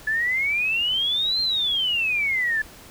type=exponential two-way sweep; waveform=sine; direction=up then down; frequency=1713 to 4201 to 1713 Hz; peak=-20 dBFS; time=0.07-2.62 s; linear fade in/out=5 ms; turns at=1.41 s; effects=pink hiss -45 dBFS RMS until 2.9 s